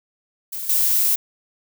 violet noise with level steps, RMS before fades -29 / -18 dBFS, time 0.52-1.16 s, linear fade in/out 10 ms, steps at 0.69 s, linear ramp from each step 5 ms, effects none

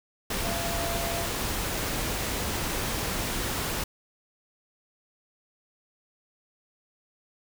sine tone in noise, 679 Hz, F5, 49 cents flat, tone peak -33 dBFS, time 0.44-1.26 s, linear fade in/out 5 ms, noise pink, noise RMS -30 dBFS, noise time 0.3-3.84 s, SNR -6 dB, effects none

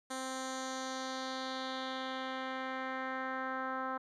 10% pulse tone with low-pass filter sweep, 261.6 Hz, C4, in tune, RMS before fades -39 dBFS, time 0.1-3.98 s, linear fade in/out 10 ms, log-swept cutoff 8600 to 1300 Hz, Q 2.2, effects none

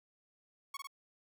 sawtooth tone with echo, 1108.7 Hz, C#6, in tune, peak -36 dBFS, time 0.74-0.77 s, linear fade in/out 5 ms, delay 51 ms, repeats 2, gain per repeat -2 dB, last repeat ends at 0.872 s, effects none

